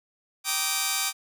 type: chord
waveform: 5% pulse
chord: Eb major seventh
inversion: first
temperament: just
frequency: 777.8 / 933.4 / 1166.7 / 1244.5 Hz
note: G5 / Bb5 / D6 / Eb6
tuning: -14 / +2 / -12 / 0 cents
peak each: -19 / -25 / -19 / -19 dBFS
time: 0.44-1.13 s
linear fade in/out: 50 ms
effects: none